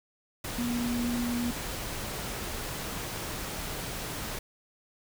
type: tone in noise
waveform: sine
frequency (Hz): 240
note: B3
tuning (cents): -49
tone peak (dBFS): -28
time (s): 0.58-1.51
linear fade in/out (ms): 5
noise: pink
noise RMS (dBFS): -36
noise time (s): 0.44-4.39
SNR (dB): +5
effects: none